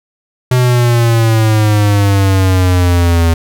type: exponential sweep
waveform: square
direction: down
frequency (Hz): 126.9 to 82.4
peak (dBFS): -8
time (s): 0.51-3.34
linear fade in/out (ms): 5
effects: none